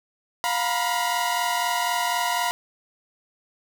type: tone cluster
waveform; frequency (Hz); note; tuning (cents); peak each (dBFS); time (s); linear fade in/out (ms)
sawtooth; 706 / 948 / 992; F5 / A#5 / B5; +19 / +29 / +7; -23; 0.44-2.51; 0
effects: none